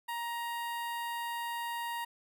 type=tone with notch filter; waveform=sawtooth; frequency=940 Hz; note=A#5; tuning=14 cents sharp; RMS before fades=-37 dBFS; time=0.08-2.05 s; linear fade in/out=10 ms; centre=5900 Hz; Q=1.1; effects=none